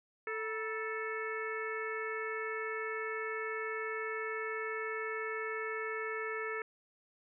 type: harmonic tone with a mistuned harmonic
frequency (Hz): 440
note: A4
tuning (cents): 0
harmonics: 1 / 2 / 3 / 4 / 5 / 6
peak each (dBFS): -39 / -49 / -42 / -41 / -43 / -54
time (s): 0.27-6.62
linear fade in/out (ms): 2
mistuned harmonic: 2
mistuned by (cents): +140
effects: none